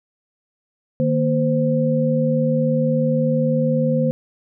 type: tone cluster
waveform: sine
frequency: 153.4 / 233.4 / 517 Hz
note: D#3 / A#3 / C5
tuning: -24 / +2 / -21 cents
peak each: -20 dBFS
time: 1-4.11 s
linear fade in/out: 0 ms
effects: none